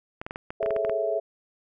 clicks, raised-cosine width 0.5 ms, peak -19 dBFS, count 11, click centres 0.215 / 0.265 / 0.309 / 0.359 / 0.505 / 0.629 / 0.661 / 0.707 / 0.764 / 0.849 / 0.896 s
sine chord, A major seventh, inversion third, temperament equal, 415.3 / 440 / 554.4 / 659.3 Hz, G#4 / A4 / C#5 / E5, 0 / 0 / 0 / 0 cents, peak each -31 / -31 / -32 / -26 dBFS, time 0.6-1.2 s, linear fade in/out 10 ms
effects none

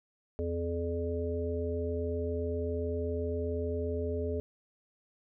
harmonic tone with a mistuned harmonic, 85.1 Hz, F2, 44 cents flat, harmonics 1 / 3 / 5 / 7, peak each -34 / -39 / -34 / -40 dBFS, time 0.39-4.4 s, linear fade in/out 0 ms, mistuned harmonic 1, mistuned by -52 cents, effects none

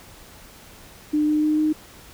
sine tone with pitch steps, 301.1 / 303.4 / 305.7 / 308 Hz, D4 / D#4 / D#4 / D#4, +43 / -44 / -30 / -17 cents, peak -17 dBFS, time 1.13-1.73 s, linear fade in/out 10 ms, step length 150 ms, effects pink hiss -46 dBFS RMS until 2.13 s

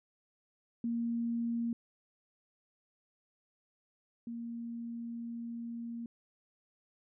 sine tone pair in turn, 233.6 / 233.6 Hz, A#3 / A#3, +4 / +4 cents, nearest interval unison, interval 0 cents, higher neither, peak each -31 / -38 dBFS, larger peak first, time 0.84-1.73 / 4.27-6.06 s, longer second, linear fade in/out 2 ms, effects none

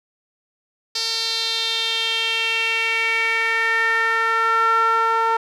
sawtooth tone with band-pass filter sweep, 453.1 Hz, A#4, 49 cents flat, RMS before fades -20 dBFS, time 0.95-5.37 s, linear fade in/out 5 ms, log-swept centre 4700 to 1100 Hz, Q 4.5, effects none

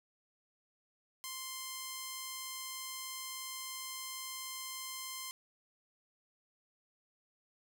5% pulse tone, 1046.5 Hz, C6, in tune, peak -29 dBFS, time 1.24-5.31 s, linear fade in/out 0 ms, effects none

